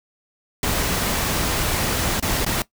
pink noise with dropouts, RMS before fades -22 dBFS, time 0.63-2.62 s, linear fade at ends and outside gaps 2 ms, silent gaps 2.199-2.225 / 2.448-2.463 s, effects noise-tail reverb RT60 0.1 s tail -18 dB re dry

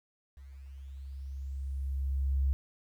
sine tone with level ramp, 67.8 Hz, C#2, 38 cents flat, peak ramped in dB -47 to -24 dBFS, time 0.37-2.53 s, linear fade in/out 0 ms, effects 11-bit

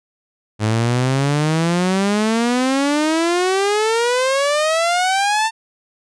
sawtooth exponential sweep, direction up, 105.2 to 904 Hz, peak -11 dBFS, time 0.59-5.51 s, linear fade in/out 50 ms, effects resampled to 22050 Hz

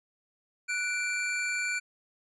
square tone pair together, 1479.8 / 2349 Hz, F#6 / D7, 0 / 0 cents, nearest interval minor sixth, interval 800 cents, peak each -34 / -31 dBFS, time 0.68-1.8 s, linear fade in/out 20 ms, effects resampled to 24000 Hz

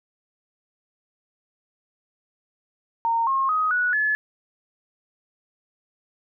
sine tone with pitch steps, 920 / 1075.3 / 1256.8 / 1468.9 / 1716.8 Hz, A#5 / C6 / D#6 / F#6 / A6, -23 / +47 / +17 / -13 / -43 cents, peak -19 dBFS, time 3.05-4.15 s, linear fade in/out 0 ms, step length 220 ms, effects none

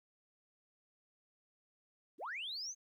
sine linear sweep, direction up, 211.3 to 6460 Hz, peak -39 dBFS, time 2.18-2.75 s, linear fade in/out 50 ms, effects tanh soft clip ceiling -35 dBFS + 13-bit

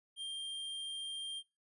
square tone, 3187 Hz, G7, 28 cents sharp, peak -40 dBFS, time 0.16-1.43 s, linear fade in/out 50 ms, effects noise-tail reverb RT60 0.3 s tail -24 dB re dry + resampled to 24000 Hz

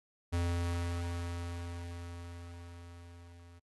square tone with level ramp, 86.3 Hz, F2, 20 cents flat, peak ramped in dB -30 to -54 dBFS, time 0.32-3.6 s, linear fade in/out 20 ms, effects noise-tail reverb RT60 0.1 s tail -25 dB re dry + AAC 32 kbps

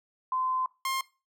sine / sawtooth tone pair in turn, 1030 / 1062 Hz, C6 / C6, -28 / +25 cents, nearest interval minor second, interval 53 cents, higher second, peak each -26 / -24 dBFS, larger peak second, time 0.32-0.66 / 0.85-1.01 s, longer first, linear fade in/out 2 ms, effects noise-tail reverb RT60 0.3 s tail -21 dB re dry

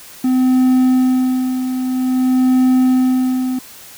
triangle tone with tremolo, 256.1 Hz, C4, 37 cents flat, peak -7 dBFS, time 0.24-3.59 s, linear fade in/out 5 ms, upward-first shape sine, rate 0.51 Hz, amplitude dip 60%, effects white hiss -38 dBFS RMS until 3.97 s

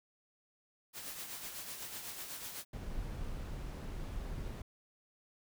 white noise with tremolo, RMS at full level -43 dBFS, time 0.93-2.65 s, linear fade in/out 50 ms, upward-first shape sine, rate 8 Hz, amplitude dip 45%
brown noise, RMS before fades -41 dBFS, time 2.73-4.62 s, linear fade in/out 5 ms
effects none

